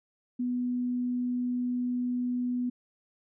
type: tone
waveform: sine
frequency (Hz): 246.9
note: B3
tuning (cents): 0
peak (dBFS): -27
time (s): 0.39-2.7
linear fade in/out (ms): 10
effects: none